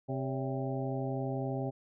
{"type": "harmonic tone with a mistuned harmonic", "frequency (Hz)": 132, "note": "C3", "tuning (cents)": 16, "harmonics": [1, 2, 3, 4, 5, 6], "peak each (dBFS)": [-35, -38, -40, -41, -42, -43], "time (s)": [0.08, 1.71], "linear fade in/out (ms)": 20, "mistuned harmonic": 4, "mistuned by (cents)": 100, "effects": []}